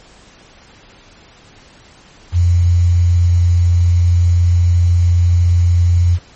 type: tone with quantisation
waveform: sine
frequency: 87.31 Hz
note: F2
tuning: in tune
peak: -8 dBFS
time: 2.32-6.19 s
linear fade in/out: 50 ms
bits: 6
effects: pink hiss -44 dBFS RMS until 6.35 s + MP3 32 kbps